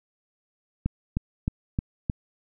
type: click train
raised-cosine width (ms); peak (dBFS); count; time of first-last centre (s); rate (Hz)
5; -12; 5; 0.86-2.098; 3.23
effects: none